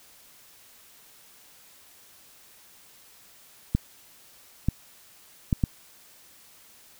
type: clicks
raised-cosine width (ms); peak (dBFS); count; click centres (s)
5; -9; 4; 3.75 / 4.686 / 5.528 / 5.638
effects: white hiss -54 dBFS RMS until 6.99 s